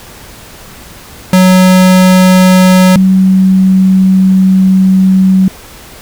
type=tone pair in turn; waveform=square / sine; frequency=185 / 188.89 Hz; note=F#3 / F#3; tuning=0 / +36 cents; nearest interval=unison; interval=36 cents; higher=second; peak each=-3 dBFS; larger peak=neither; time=1.33-2.96 / 2.96-5.48 s; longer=second; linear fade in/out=2 ms; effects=pink hiss -32 dBFS RMS until 6.01 s